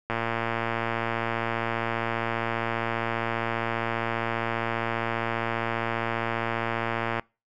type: click train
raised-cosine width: 0.5 ms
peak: -12 dBFS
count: 817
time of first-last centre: 0.1-7.196 s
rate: 115 Hz
effects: noise-tail reverb RT60 0.3 s tail -25 dB re dry